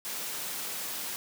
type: high-pass noise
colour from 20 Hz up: white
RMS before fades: -36 dBFS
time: 0.05-1.16 s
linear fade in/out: 0 ms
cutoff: 150 Hz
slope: 12 dB/octave
effects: none